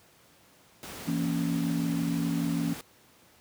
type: noise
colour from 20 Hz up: pink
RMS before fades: -41 dBFS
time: 0.83-2.81 s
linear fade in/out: 0 ms
type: chord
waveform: sine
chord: A# diminished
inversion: second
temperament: just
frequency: 167.82 / 233.1 / 279.7 Hz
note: E3 / A#3 / C#4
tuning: +31 / 0 / +16 cents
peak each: -29 / -32 / -30 dBFS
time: 1.07-2.74 s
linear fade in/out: 10 ms
effects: pink hiss -59 dBFS RMS until 3.4 s + high-pass 100 Hz 12 dB/octave